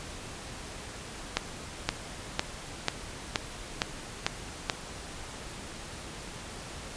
accelerating click train, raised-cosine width 0.2 ms, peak -7 dBFS, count 8, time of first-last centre 1.37-4.698 s, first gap 520 ms, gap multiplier 0.97, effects pink hiss -42 dBFS RMS until 6.96 s + resampled to 22050 Hz

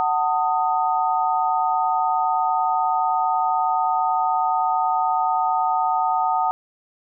sine chord, D# diminished, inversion first, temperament just, 746.7 / 896 / 1244.5 Hz, F#5 / A5 / D#6, +16 / +31 / 0 cents, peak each -21 / -22 / -24 dBFS, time 0-6.51 s, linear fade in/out 0 ms, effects none

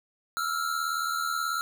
square tone pair together, 1318.5 / 1396.9 Hz, E6 / F6, 0 / 0 cents, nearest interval minor second, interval 100 cents, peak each -31 / -31 dBFS, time 0.37-1.61 s, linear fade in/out 0 ms, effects none

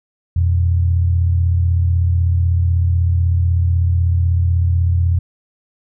sine tone pair together, 86.18 / 122.3 Hz, F2 / B2, -22 / -16 cents, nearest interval tritone, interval 606 cents, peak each -12 / -22 dBFS, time 0.36-5.19 s, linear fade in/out 5 ms, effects none

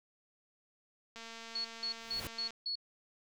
click train, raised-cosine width 0.2 ms, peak -31 dBFS, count 308, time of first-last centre 1.16-2.506 s, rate 228 Hz
sine tone bursts, 4378 Hz, C#8, 22 cents flat, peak -34 dBFS, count 5, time 1.55-2.755 s, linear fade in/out 5 ms, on 97 ms, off 180 ms
pink noise with exponential growth, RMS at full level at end -39 dBFS, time 1.93-2.27 s, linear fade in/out 1 ms, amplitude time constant 72 ms
effects none

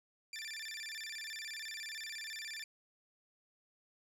20% pulse tone with vibrato, 2047 Hz, C7, 38 cents flat, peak -37 dBFS, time 0.33-2.64 s, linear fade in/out 2 ms, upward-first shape square, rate 17 Hz, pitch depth 250 cents each way, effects low-pass 11000 Hz 12 dB/octave + 12-bit

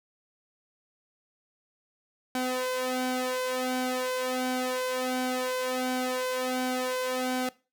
sawtooth tone with flanger, 254.6 Hz, C4, 47 cents flat, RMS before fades -30 dBFS, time 2.35-7.49 s, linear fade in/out 2 ms, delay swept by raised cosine 1.3 to 1.95 ms, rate 1.4 Hz, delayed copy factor +1, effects noise-tail reverb RT60 0.3 s tail -20 dB re dry

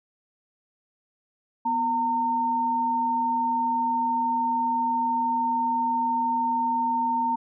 sine tone pair together, 246.9 / 913 Hz, B3 / A#5, 0 / -36 cents, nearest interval octave + major seventh, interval 2264 cents, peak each -31 / -22 dBFS, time 1.65-7.36 s, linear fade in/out 10 ms, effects none

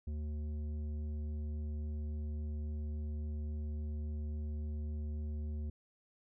triangle tone with tanh clipping, 75.3 Hz, D2, 44 cents sharp, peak -38 dBFS, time 0.07-5.7 s, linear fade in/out 5 ms, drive 14 dB, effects none

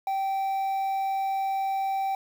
triangle tone with quantisation, 777 Hz, G5, 16 cents flat, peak -23 dBFS, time 0.07-2.15 s, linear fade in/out 2 ms, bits 8, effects none

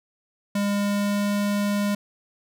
square tone with pitch glide, 202.6 to 204 Hz, G#3 to G#3, -43 to -31 cents, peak -22 dBFS, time 0.55-1.95 s, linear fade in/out 5 ms, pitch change +12 cents, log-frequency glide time 0.67-1.33 s, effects none

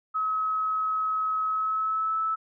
sine tone with pitch glide, 1281 to 1307.9 Hz, E6 to E6, -50 to -14 cents, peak -24 dBFS, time 0.14-2.36 s, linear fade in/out 20 ms, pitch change +36 cents, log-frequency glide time 1.46-2.18 s, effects none

